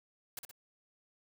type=noise with echo; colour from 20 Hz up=white; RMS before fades=-42 dBFS; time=0.37-0.39 s; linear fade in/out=2 ms; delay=61 ms; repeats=2; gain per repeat=-5 dB; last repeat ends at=0.512 s; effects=none